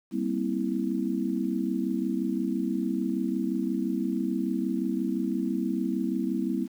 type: chord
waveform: sine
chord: C dominant seventh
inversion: second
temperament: just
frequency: 196.22 / 235.5 / 261.6 / 327 Hz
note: G3 / Bb3 / C4 / E4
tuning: +2 / +18 / 0 / -14 cents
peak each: -31 dBFS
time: 0.11-6.68 s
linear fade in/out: 50 ms
effects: 9-bit